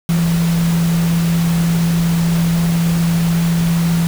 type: tone in noise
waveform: sine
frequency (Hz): 168.2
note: E3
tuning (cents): +35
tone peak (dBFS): -12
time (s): 0.09-4.07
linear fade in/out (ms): 0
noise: pink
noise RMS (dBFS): -26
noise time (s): 0.09-4.07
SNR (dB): +11
effects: none